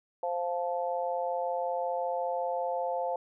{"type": "chord", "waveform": "sine", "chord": "F major", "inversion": "second", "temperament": "just", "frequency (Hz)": [523.8, 698.5, 873.1], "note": ["C5", "F5", "A5"], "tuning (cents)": [2, 0, -14], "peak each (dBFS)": [-32, -33, -35], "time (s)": [0.23, 3.16], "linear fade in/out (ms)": 2, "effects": []}